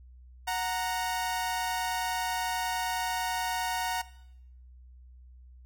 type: tone pair together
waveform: sawtooth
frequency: 737 / 928.6 Hz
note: F#5 / A#5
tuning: -7 / -7 cents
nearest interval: major third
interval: 400 cents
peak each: -28 dBFS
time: 0.47-4.02 s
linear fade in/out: 10 ms
effects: noise-tail reverb RT60 0.8 s tail -19 dB re dry + added 62 Hz sine -49 dBFS peak until 5.65 s